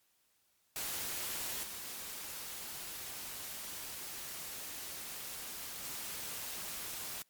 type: noise with level steps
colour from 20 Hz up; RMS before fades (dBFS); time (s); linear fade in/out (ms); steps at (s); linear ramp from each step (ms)
white; -39 / -44 / -42; 0.76-7.22; 0; 1.63 / 5.84; 5
effects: white hiss -74 dBFS RMS until 7.29 s + MP3 96 kbps